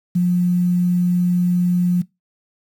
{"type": "tone with quantisation", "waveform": "sine", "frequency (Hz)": 177.8, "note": "F3", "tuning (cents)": 31, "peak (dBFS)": -13, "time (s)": [0.15, 2.02], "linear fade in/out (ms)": 10, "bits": 7, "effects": ["noise-tail reverb RT60 0.2 s tail -21 dB re dry"]}